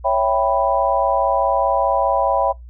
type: chord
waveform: sine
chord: C# half-diminished seventh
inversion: none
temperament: equal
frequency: 554.4 / 659.3 / 784 / 987.8 Hz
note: C#5 / E5 / G5 / B5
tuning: 0 / 0 / 0 / 0 cents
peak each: -20 dBFS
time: 0.04-2.53 s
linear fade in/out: 20 ms
effects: noise-tail reverb RT60 0.2 s tail -26 dB re dry + added 60 Hz sine -35 dBFS peak until 2.69 s